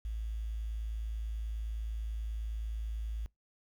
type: tone with quantisation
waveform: sine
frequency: 54.7 Hz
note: A1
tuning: 9 cents flat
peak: -34 dBFS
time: 0.05-3.26 s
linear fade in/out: 0 ms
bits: 10
effects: noise-tail reverb RT60 0.2 s tail -25 dB re dry